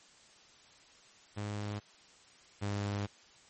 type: tone pair in turn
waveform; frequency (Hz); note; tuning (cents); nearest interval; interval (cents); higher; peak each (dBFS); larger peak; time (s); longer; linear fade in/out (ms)
sawtooth; 103.83 / 101.69; G#2 / G#2; 0 / -36; unison; 36; first; -32 / -29; second; 1.36-1.8 / 2.61-3.07; second; 20
effects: white hiss -60 dBFS RMS until 3.49 s + MP3 32 kbps